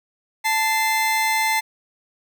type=tone pair together; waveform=40% pulse; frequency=880 / 2077 Hz; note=A5 / C7; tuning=0 / -13 cents; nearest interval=octave + minor third; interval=1487 cents; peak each=-20 dBFS; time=0.44-1.61 s; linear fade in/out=20 ms; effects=none